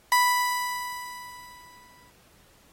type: tone with exponential decay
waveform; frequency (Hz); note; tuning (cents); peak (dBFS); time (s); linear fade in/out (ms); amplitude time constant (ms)
30% pulse; 987.8; B5; 0; -14; 0.12-2.1; 1; 430
effects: pink hiss -59 dBFS RMS until 2.72 s + AAC 48 kbps